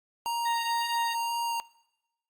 square tone with vibrato, 932.3 Hz, A#5, in tune, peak -29 dBFS, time 0.26-1.6 s, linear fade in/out 0 ms, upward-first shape sine, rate 2 Hz, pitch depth 9 cents each way
harmonic tone, 932.3 Hz, A#5, in tune, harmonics 1 / 2 / 3 / 4 / 5, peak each -34 / -37 / -39 / -40 / -41 dBFS, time 0.45-1.15 s, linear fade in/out 10 ms
effects noise-tail reverb RT60 0.9 s tail -21 dB re dry + Opus 48 kbps

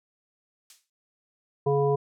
violet noise with exponential decay, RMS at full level -34 dBFS, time 0.7-0.9 s, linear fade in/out 2 ms, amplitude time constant 42 ms
harmonic tone, 140.9 Hz, C#3, 29 cents sharp, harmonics 1 / 3 / 5 / 7, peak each -26 / -22 / -31 / -32 dBFS, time 1.66-1.96 s, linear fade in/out 10 ms
effects low-pass 6000 Hz 12 dB/octave

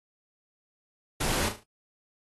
pink noise with echo, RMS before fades -29 dBFS, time 1.2-1.49 s, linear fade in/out 10 ms, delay 37 ms, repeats 4, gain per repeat -8 dB, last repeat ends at 1.638 s, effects AAC 32 kbps

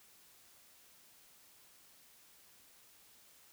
silence, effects white hiss -63 dBFS RMS until 3.52 s

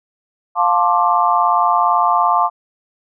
sine chord, D minor seventh, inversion first, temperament just, 704.8 / 881 / 1057.2 / 1174.7 Hz, F5 / A5 / C6 / D6, +16 / +2 / +18 / 0 cents, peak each -17 dBFS, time 0.55-2.5 s, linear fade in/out 50 ms, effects none

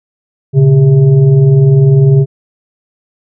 sine tone with frequency modulation, 140 Hz, C#3, 18 cents sharp, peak -3 dBFS, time 0.53-2.26 s, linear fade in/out 50 ms, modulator 260 Hz, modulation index 0.63, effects none

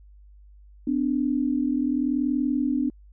sine tone pair together, 252.9 / 293.7 Hz, B3 / D4, +41 / 0 cents, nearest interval minor third, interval 259 cents, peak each -24 dBFS, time 0.87-2.9 s, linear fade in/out 5 ms, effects added 50 Hz sine -47 dBFS peak until 3.12 s

